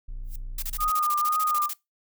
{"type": "tone", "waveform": "triangle", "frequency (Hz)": 30.29, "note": "B0", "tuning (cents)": -33, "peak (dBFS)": -30, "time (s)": [0.08, 0.9], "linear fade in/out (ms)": 10}
{"type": "noise with exponential growth", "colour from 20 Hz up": "violet", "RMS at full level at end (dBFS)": -39, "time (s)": [0.23, 0.36], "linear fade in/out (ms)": 5, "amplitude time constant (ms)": 28}
{"type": "noise bursts", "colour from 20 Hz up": "blue", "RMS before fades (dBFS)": -32, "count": 16, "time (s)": [0.58, 1.735], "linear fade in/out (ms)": 5, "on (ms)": 45, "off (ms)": 29}
{"type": "tone with vibrato", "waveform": "sine", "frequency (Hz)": 1221, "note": "D#6", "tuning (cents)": -33, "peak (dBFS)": -22, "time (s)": [0.78, 1.7], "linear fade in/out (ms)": 50, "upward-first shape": "triangle", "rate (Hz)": 2, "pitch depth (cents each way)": 43}
{"effects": ["noise-tail reverb RT60 0.2 s tail -22 dB re dry"]}